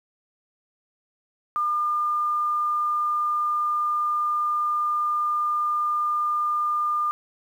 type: tone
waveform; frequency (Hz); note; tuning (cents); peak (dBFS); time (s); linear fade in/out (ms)
sine; 1205; D6; +44; -21; 1.56-7.11; 0
effects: 9-bit